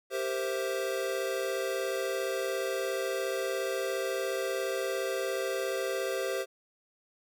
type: chord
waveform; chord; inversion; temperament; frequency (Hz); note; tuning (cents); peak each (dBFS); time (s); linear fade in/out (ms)
square; C dominant seventh; second; equal; 392 / 466.2 / 523.3 / 659.3; G4 / Bb4 / C5 / E5; 0 / 0 / 0 / 0; -35 / -40 / -34 / -40; 0.1-6.46; 50
effects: none